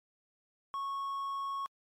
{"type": "tone", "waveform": "triangle", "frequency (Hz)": 1102, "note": "C#6", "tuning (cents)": -11, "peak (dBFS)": -32, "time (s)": [0.74, 1.66], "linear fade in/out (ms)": 0, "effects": ["MP3 96 kbps"]}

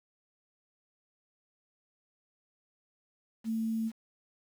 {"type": "tone with quantisation", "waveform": "sine", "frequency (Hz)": 223.8, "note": "A3", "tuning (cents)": 30, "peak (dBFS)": -29, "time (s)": [3.44, 3.92], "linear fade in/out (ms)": 50, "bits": 9, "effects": []}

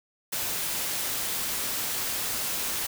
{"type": "noise", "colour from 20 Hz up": "white", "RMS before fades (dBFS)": -30, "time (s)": [0.32, 2.87], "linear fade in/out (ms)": 10, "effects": []}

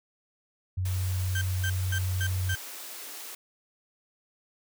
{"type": "tone", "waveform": "sine", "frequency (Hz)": 92.5, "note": "F#2", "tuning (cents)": 0, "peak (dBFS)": -26, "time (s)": [0.77, 2.55], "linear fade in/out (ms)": 10}
{"type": "high-pass noise", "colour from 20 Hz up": "white", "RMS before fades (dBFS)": -41, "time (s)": [0.85, 3.35], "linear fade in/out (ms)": 5, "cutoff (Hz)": 250, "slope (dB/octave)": 96}
{"type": "tone bursts", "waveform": "35% pulse", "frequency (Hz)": 1564, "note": "G6", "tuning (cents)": -4, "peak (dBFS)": -28, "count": 5, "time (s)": [1.35, 2.555], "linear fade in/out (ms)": 5, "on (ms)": 65, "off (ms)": 220}
{"effects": []}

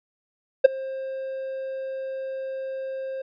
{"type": "tone with ADSR envelope", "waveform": "triangle", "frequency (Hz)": 531, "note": "C5", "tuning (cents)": 25, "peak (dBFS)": -3, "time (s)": [0.64, 3.22], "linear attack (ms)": 12, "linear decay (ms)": 12, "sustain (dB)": -24, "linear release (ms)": 7, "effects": ["resampled to 11025 Hz"]}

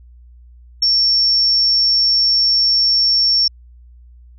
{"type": "tone", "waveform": "sine", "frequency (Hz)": 5460, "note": "F8", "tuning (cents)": -40, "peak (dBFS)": -11, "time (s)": [0.82, 3.48], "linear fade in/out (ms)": 5, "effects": ["added 60 Hz sine -40 dBFS peak until 4.38 s"]}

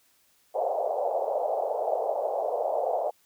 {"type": "band-pass noise", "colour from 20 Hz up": "white", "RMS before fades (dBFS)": -28, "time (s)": [0.54, 3.11], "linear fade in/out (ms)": 20, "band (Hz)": [490, 750], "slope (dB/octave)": 48, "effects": ["white hiss -65 dBFS RMS until 3.25 s"]}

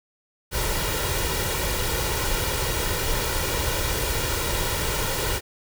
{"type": "noise with comb filter", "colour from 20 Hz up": "pink", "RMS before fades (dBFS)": -25, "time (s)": [0.51, 5.41], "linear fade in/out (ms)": 50, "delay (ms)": 2.1, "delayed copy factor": 0.6, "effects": []}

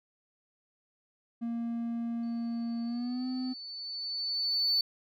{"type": "tone with pitch glide", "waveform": "triangle", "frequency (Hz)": [233.1, 255.7], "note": ["A#3", "C4"], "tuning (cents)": [0, -40], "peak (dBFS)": -29, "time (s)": [1.41, 3.54], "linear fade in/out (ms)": 20, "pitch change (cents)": 160, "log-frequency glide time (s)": [2.84, 3.27]}
{"type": "tone with exponential growth", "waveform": "sine", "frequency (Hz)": 4494, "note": "C#8", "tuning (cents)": 23, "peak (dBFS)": -22, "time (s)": [2.23, 4.81], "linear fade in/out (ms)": 2, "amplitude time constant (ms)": 560}
{"effects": ["tanh soft clip ceiling -21 dBFS"]}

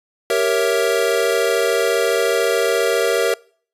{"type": "chord", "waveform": "square", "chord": "G diminished seventh", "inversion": "none", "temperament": "equal", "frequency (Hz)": [392, 466.2, 554.4, 659.3], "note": ["G4", "Bb4", "Db5", "Fb5"], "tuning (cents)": [0, 0, 0, 0], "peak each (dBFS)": [-23, -19, -23, -23], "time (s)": [0.3, 3.34], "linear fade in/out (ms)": 2, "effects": ["noise-tail reverb RT60 0.5 s tail -24 dB re dry", "resampled to 32000 Hz"]}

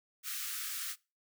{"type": "high-pass noise", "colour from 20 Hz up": "white", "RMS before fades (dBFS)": -39, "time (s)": [0.23, 0.96], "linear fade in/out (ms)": 50, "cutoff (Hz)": 1200, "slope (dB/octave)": 96, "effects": ["noise-tail reverb RT60 0.3 s tail -23 dB re dry"]}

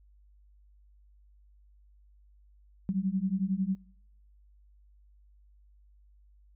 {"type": "beating tone pair", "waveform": "sine", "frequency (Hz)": [185, 196], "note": ["F#3", "G3"], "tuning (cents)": [0, 0], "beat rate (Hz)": 11, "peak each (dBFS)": -30, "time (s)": [2.89, 3.75], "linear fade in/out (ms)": 0, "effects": ["noise-tail reverb RT60 0.7 s tail -24 dB re dry", "added 50 Hz sine -57 dBFS peak until 6.55 s"]}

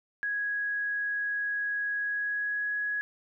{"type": "tone with pitch glide", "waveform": "sine", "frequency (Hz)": [1661.2, 1674.7], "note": ["G#6", "G#6"], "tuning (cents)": [0, 14], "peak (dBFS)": -28, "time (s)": [0.23, 3.01], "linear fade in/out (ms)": 0, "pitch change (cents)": 14, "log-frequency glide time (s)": [1.99, 2.75], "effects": []}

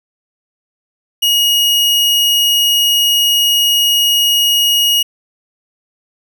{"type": "tone", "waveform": "40% pulse", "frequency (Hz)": 2880, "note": "F#7", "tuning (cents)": -47, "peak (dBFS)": -9, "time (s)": [1.22, 5.03], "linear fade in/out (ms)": 10, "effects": []}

